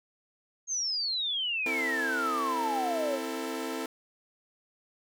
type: exponential sweep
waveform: sine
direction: down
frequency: 6540 to 519 Hz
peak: -28 dBFS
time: 0.67-3.2 s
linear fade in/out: 50 ms
type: chord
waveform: sawtooth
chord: A minor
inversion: first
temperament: equal with one note detuned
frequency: 261.6 / 329.6 / 445.9 Hz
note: C4 / E4 / A4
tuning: 0 / 0 / +23 cents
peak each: -33 dBFS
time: 1.66-3.86 s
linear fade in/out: 2 ms
effects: none